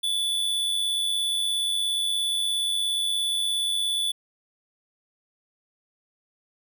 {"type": "tone with amplitude modulation", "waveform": "square", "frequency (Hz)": 3466, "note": "A7", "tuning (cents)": -27, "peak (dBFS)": -22, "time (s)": [0.03, 4.12], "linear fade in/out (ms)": 10, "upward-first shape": "sine", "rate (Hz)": 97, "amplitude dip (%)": 40, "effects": []}